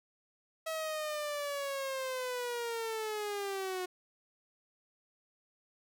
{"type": "linear sweep", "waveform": "sawtooth", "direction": "down", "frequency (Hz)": [646, 362.3], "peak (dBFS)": -31, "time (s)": [0.66, 3.86], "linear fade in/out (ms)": 10, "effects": []}